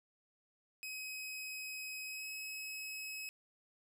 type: tone with pitch glide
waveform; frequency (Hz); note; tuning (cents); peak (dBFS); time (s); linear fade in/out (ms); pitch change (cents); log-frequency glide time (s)
sawtooth; 2537 to 2562; D#7 to E7; +33 to -50; -39; 0.83-3.29; 0; +17; 2.06-2.28
effects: none